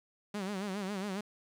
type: tone with vibrato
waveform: sawtooth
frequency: 197.3 Hz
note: G3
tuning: 11 cents sharp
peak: -31 dBFS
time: 0.34-1.21 s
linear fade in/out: 5 ms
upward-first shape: sine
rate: 7.3 Hz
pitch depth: 110 cents each way
effects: low-pass 9000 Hz 12 dB/octave + 10-bit